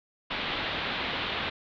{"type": "low-pass noise", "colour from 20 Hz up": "white", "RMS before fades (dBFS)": -32, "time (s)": [0.3, 1.5], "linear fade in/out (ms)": 10, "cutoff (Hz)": 3800, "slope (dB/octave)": 48, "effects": []}